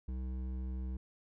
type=tone with hard clipping; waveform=triangle; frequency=63.8 Hz; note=C2; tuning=43 cents flat; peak=-38 dBFS; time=0.08-0.97 s; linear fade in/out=5 ms; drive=14 dB; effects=none